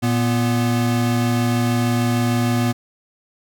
square tone pair together, 116.5 / 243 Hz, A#2 / B3, -1 / -28 cents, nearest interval octave + minor second, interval 1273 cents, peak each -20 dBFS, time 0.02-2.73 s, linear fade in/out 20 ms, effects none

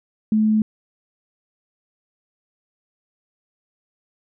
sine tone, 216.1 Hz, A3, 31 cents flat, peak -14 dBFS, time 0.32-0.62 s, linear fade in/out 2 ms, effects none

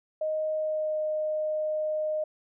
sine tone with pitch glide, 622.3 to 616.6 Hz, D#5 to D#5, 0 to -16 cents, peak -26 dBFS, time 0.21-2.24 s, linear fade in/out 5 ms, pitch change -16 cents, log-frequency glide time 0.54-1 s, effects none

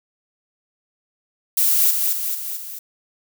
violet noise with echo, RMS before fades -17 dBFS, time 1.57-1.91 s, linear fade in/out 5 ms, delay 220 ms, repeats 4, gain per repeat -4 dB, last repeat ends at 2.79 s, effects none

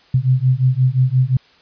sine beating tone pair, 126.2 / 131.9 Hz, B2 / C3, +38 / +14 cents, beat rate 5.7 Hz, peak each -15 dBFS, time 0.14-1.37 s, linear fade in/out 5 ms, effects white hiss -51 dBFS RMS until 1.61 s + resampled to 11025 Hz

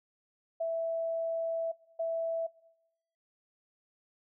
sine tone bursts at uneven times, 659.3 Hz, E5, in tune, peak -29 dBFS, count 2, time 0.6-1.72 / 1.99-2.47 s, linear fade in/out 10 ms, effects noise-tail reverb RT60 0.9 s tail -23 dB re dry

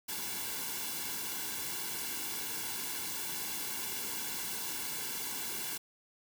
white noise with comb filter, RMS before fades -38 dBFS, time 0.08-5.78 s, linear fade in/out 10 ms, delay 1.6 ms, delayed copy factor -0.75, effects none

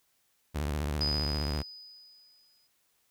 sawtooth tone with vibrato, 73.7 Hz, D2, 7 cents sharp, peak -26 dBFS, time 0.54-1.63 s, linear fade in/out 20 ms, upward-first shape triangle, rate 15 Hz, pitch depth 180 cents each way
sine tone with exponential decay, 4978 Hz, D#8, in tune, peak -27 dBFS, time 1.01-2.67 s, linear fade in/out 1 ms, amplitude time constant 360 ms
effects white hiss -72 dBFS RMS until 3.1 s

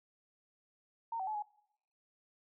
sine tone with pitch steps, 916 / 761 / 859 / 834 Hz, A#5 / F#5 / A5 / G#5, -31 / +48 / -42 / +7 cents, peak -35 dBFS, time 1.12-1.424 s, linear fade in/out 5 ms, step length 76 ms, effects noise-tail reverb RT60 0.7 s tail -22 dB re dry

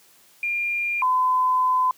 sine tone pair in turn, 2400 / 1016.4 Hz, D7 / B5, +37 / +49 cents, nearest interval octave + minor third, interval 1488 cents, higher first, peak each -22 / -17 dBFS, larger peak second, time 0.43-1.02 / 1.02-1.91 s, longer second, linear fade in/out 2 ms, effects white hiss -55 dBFS RMS until 1.97 s + high-pass 100 Hz 12 dB/octave

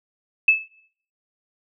sine tone with exponential decay, 2613 Hz, E7, 16 cents flat, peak -8 dBFS, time 0.48-0.68 s, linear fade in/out 5 ms, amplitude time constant 43 ms, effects noise-tail reverb RT60 0.6 s tail -20 dB re dry

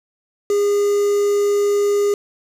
triangle tone with quantisation, 407.7 Hz, G#4, 32 cents flat, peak -12 dBFS, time 0.5-2.14 s, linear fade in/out 2 ms, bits 5, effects low-pass 12000 Hz 12 dB/octave

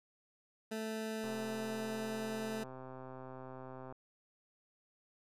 20% pulse tone, 219.9 Hz, A3, 1 cent flat, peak -33 dBFS, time 0.71-2.64 s, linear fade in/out 10 ms
click train, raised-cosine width 1 ms, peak -35 dBFS, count 350, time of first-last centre 1.24-3.925 s, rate 130 Hz
effects resampled to 32000 Hz

